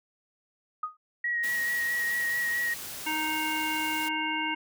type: tone with exponential decay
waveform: sine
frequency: 1244.5 Hz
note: D#6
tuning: in tune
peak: -25 dBFS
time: 0.83-0.97 s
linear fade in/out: 5 ms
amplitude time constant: 30 ms
type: tone with vibrato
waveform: sine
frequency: 1900 Hz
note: A#6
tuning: 33 cents sharp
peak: -26 dBFS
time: 1.24-2.74 s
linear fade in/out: 5 ms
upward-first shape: sine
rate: 4.6 Hz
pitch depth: 20 cents each way
type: noise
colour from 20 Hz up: white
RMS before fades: -39 dBFS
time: 1.43-4.09 s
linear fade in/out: 10 ms
type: harmonic tone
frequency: 310.9 Hz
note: D#4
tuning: 1 cent flat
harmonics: 1 / 3 / 5 / 7 / 9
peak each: -35 / -32 / -36 / -33 / -34 dBFS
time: 3.06-4.55 s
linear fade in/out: 10 ms
effects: none